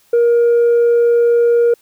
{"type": "tone with tanh clipping", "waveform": "triangle", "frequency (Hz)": 472.1, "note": "A#4", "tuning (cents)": 22, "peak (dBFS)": -9, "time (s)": [0.13, 1.74], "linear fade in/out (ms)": 5, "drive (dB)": 6, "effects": ["white hiss -54 dBFS RMS until 1.81 s"]}